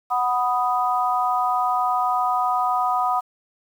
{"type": "chord", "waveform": "sine", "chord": "B major", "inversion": "second", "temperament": "equal", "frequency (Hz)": [740, 987.8, 1244.5], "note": ["F#5", "B5", "D#6"], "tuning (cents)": [0, 0, 0], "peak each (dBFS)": [-22, -24, -23], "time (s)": [0.1, 3.21], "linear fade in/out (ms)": 20, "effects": ["8-bit"]}